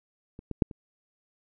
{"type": "clicks", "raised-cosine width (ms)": 3, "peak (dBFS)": [-29, -20, -7, -28], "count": 4, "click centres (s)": [0.391, 0.513, 0.622, 0.712], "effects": []}